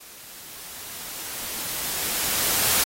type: noise with level ramp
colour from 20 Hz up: white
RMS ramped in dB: -45 to -20 dBFS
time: 0-2.84 s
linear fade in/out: 10 ms
effects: AAC 48 kbps